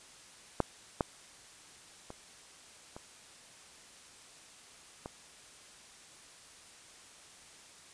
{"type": "clicks", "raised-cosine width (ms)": 1, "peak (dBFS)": [-12, -14, -29, -30, -26], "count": 5, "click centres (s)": [0.603, 1.008, 2.104, 2.965, 5.059], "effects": ["white hiss -55 dBFS RMS until 7.93 s", "resampled to 22050 Hz"]}